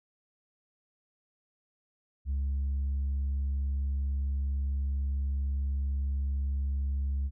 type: tone with tanh clipping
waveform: sine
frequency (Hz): 68.9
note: C#2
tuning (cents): -10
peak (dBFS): -28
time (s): 2.25-7.31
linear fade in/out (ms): 50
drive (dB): 1
effects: none